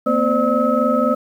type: tone cluster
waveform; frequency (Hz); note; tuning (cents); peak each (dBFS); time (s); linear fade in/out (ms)
sine; 230.5 / 254.2 / 520 / 594 / 1288; A#3 / C4 / C5 / D5 / E6; -19 / -50 / -11 / +20 / -41; -20; 0.06-1.15; 10
effects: tanh soft clip ceiling -3 dBFS + 8-bit